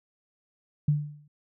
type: tone with exponential decay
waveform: sine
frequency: 147.9 Hz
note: D3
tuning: 13 cents sharp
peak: -17 dBFS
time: 0.88-1.28 s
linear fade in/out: 5 ms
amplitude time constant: 85 ms
effects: none